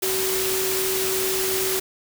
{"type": "tone in noise", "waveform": "sine", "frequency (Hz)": 379.1, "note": "F#4", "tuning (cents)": 42, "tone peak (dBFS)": -25, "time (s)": [0.02, 1.8], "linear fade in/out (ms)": 10, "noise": "white", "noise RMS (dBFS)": -25, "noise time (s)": [0.02, 1.8], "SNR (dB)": -3, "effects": []}